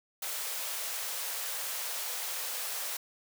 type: high-pass noise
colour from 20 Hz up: white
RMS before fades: -36 dBFS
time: 0.22-2.97 s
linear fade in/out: 5 ms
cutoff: 450 Hz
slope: 48 dB/octave
effects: none